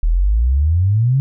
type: exponential sweep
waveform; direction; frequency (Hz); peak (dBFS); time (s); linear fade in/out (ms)
sine; up; 38.12 to 140; -11; 0.03-1.2; 0
effects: none